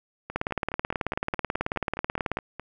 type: two click trains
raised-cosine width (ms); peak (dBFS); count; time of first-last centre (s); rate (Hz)
0.5; -20 / -11; 12 / 38; 0.3-2.596 / 0.36-2.371; 4.79 / 18.4
effects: none